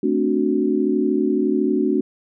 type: chord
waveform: sine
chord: D dominant seventh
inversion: second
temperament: equal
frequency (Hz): 220 / 261.6 / 293.7 / 370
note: A3 / C4 / D4 / F#4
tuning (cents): 0 / 0 / 0 / 0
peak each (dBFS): -23 / -23 / -21 / -21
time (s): 0.03-2.01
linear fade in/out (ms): 5
effects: none